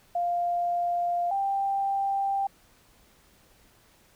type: tone pair in turn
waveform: sine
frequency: 698.5 / 788.4 Hz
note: F5 / G5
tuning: 0 / +10 cents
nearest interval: major second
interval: 210 cents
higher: second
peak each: -24 dBFS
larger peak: neither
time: 0.15-1.31 / 1.31-2.47 s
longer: neither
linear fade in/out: 5 ms
effects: pink hiss -60 dBFS RMS until 4.15 s